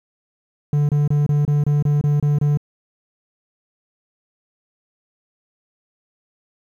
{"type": "tone bursts", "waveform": "triangle", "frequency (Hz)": 146.5, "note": "D3", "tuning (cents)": -4, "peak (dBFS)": -12, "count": 10, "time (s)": [0.73, 2.573], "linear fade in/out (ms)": 2, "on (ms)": 160, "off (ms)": 27, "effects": ["9-bit"]}